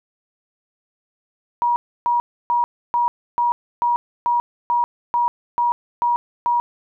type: tone bursts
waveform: sine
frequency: 957 Hz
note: A#5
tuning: 45 cents sharp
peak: -15 dBFS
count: 12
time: 1.62-6.6 s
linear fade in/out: 0 ms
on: 140 ms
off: 300 ms
effects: none